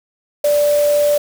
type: tone in noise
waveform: sine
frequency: 586 Hz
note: D5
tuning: 4 cents flat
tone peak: -11 dBFS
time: 0.44-1.18 s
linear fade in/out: 5 ms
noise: white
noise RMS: -28 dBFS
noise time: 0.44-1.18 s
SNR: +14 dB
effects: none